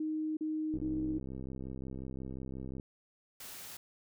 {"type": "tone bursts", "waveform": "sine", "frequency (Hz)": 311.1, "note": "D#4", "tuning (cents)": 0, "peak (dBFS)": -32, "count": 3, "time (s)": [0, 1.186], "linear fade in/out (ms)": 5, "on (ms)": 370, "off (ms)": 38}
{"type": "click train", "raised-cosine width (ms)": 3, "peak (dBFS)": -30, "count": 136, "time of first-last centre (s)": [0.74, 2.798], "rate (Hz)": 65.6}
{"type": "noise", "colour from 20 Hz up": "white", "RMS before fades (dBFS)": -47, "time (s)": [3.4, 3.77], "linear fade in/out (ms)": 5}
{"effects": []}